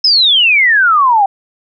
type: exponential sweep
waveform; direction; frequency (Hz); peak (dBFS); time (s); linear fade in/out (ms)
sine; down; 5274 to 764; -6; 0.04-1.26; 5
effects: none